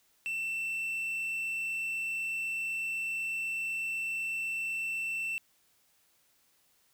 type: tone with quantisation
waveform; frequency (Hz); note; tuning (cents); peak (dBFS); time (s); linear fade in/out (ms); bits
triangle; 2678; E7; +27; -30; 0.26-5.38; 0; 9
effects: white hiss -69 dBFS RMS until 6.93 s